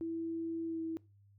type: tone with pitch glide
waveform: sine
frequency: 329.6 to 325.1 Hz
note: E4 to E4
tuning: 0 to -24 cents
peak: -35 dBFS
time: 0.01-0.97 s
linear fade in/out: 0 ms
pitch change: -24 cents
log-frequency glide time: 0.66-0.81 s
effects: noise-tail reverb RT60 0.3 s tail -22 dB re dry + added 100 Hz sine -61 dBFS peak until 1.38 s